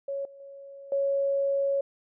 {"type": "tone with level steps", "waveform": "sine", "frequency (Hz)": 554.4, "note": "C#5", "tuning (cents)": 0, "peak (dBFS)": [-29, -46, -42, -23], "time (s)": [0.08, 1.81], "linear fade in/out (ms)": 5, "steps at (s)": [0.25, 0.4, 0.92], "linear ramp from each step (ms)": 2, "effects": []}